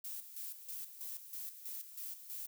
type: noise with tremolo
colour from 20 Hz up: violet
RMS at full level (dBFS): -44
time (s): 0.04-2.47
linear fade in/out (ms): 5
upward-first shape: square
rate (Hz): 3.1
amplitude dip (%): 65
effects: none